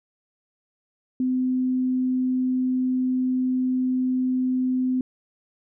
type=tone; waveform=sine; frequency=255.6 Hz; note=C4; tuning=40 cents flat; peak=-20 dBFS; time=1.2-5.01 s; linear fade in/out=2 ms; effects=none